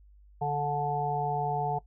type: harmonic tone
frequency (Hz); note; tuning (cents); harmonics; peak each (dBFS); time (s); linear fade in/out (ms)
145.7; D3; -13; 1 / 3 / 5 / 6; -33 / -35 / -30 / -33; 0.41-1.79; 10
effects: noise-tail reverb RT60 0.1 s tail -18 dB re dry + added 50 Hz sine -53 dBFS peak until 1.86 s